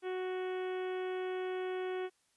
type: harmonic tone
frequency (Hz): 370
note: F#4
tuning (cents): 0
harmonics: 1 / 2 / 3 / 4 / 5 / 6 / 7 / 8 / 9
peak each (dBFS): -35 / -45 / -51 / -50 / -52 / -54 / -56 / -59 / -58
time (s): 0.02-2.1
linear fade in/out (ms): 50
effects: white hiss -74 dBFS RMS until 2.36 s + resampled to 24000 Hz